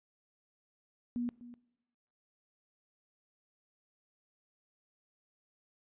sine tone with echo, 241.2 Hz, B3, 41 cents flat, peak -32 dBFS, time 1.16-1.29 s, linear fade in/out 0 ms, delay 250 ms, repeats 1, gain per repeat -15 dB, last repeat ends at 1.54 s, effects noise-tail reverb RT60 1.0 s tail -21 dB re dry + resampled to 8000 Hz

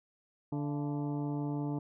harmonic tone with a mistuned harmonic, 145.7 Hz, D3, 13 cents flat, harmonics 1 / 2 / 3 / 4 / 5 / 6 / 7 / 8, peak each -35 / -35 / -45 / -51 / -48 / -47 / -57 / -59 dBFS, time 0.52-1.79 s, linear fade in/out 5 ms, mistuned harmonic 5, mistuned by -89 cents, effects none

